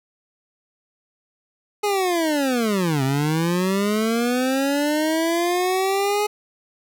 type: linear two-way sweep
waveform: 25% pulse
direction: down then up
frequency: 420.7 to 130.81 to 420.7 Hz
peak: -15 dBFS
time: 1.83-6.27 s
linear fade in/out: 10 ms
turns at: 3.03 s
effects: none